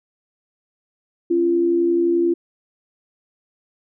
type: tone pair together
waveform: sine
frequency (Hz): 271 / 342.5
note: C#4 / F4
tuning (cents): -39 / -34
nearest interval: major third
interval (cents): 405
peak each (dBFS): -25 / -15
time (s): 1.3-2.34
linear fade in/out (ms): 10
effects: none